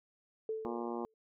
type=tone with exponential decay; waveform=sine; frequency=440 Hz; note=A4; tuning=in tune; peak=-32 dBFS; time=0.49-1.14 s; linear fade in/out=2 ms; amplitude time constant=140 ms
type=harmonic tone; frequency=118 Hz; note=A#2; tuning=22 cents sharp; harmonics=2 / 3 / 4 / 5 / 6 / 7 / 8 / 9 / 10; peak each=-41 / -40 / -44 / -49 / -48 / -46 / -49 / -48 / -55 dBFS; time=0.65-1.05 s; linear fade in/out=0 ms
effects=none